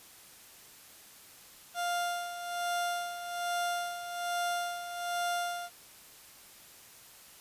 30% pulse tone with tremolo, 700 Hz, F5, 4 cents sharp, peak -27 dBFS, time 1.74-5.7 s, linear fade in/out 50 ms, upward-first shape sine, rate 1.2 Hz, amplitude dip 65%, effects white hiss -54 dBFS RMS until 7.4 s + resampled to 32000 Hz

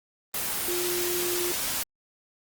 sine tone in noise, 353.5 Hz, F4, 21 cents sharp, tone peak -29 dBFS, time 0.68-1.52 s, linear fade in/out 2 ms, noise white, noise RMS -29 dBFS, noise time 0.34-1.83 s, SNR -3 dB, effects Opus 24 kbps

